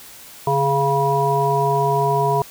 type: harmonic tone with a mistuned harmonic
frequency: 138.59 Hz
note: C#3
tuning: in tune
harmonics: 1 / 3 / 5 / 7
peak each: -22 / -21 / -22 / -19 dBFS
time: 0.47-2.42 s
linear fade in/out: 2 ms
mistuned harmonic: 1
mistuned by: +34 cents
effects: white hiss -41 dBFS RMS until 2.5 s